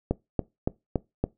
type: click train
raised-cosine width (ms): 2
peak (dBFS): -10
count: 5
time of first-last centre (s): 0.11-1.24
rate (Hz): 3.54
effects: noise-tail reverb RT60 0.2 s tail -21 dB re dry